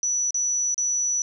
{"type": "tone with dropouts", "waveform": "sine", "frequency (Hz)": 5920, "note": "F#8", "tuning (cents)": 0, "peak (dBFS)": -21, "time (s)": [0.03, 1.22], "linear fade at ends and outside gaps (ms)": 1, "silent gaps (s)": [[0.307, 0.344], [0.744, 0.779]], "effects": []}